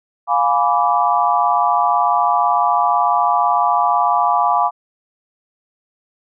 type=tone cluster; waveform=sine; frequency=705 / 831 / 987 / 1161 Hz; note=F5 / G#5 / B5 / D6; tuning=+16 / +1 / -1 / -20 cents; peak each=-18 dBFS; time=0.27-4.71 s; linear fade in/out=50 ms; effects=none